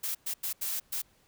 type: noise bursts at uneven times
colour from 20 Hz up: blue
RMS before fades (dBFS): -33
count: 5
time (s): 0.03-0.15 / 0.26-0.34 / 0.43-0.53 / 0.61-0.8 / 0.92-1.02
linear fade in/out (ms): 10
effects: pink hiss -66 dBFS RMS until 1.27 s